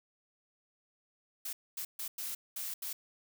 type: noise bursts at uneven times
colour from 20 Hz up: blue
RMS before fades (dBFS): -39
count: 6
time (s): 1.45-1.53 / 1.77-1.85 / 1.99-2.08 / 2.18-2.35 / 2.56-2.74 / 2.82-2.93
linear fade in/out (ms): 5
effects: none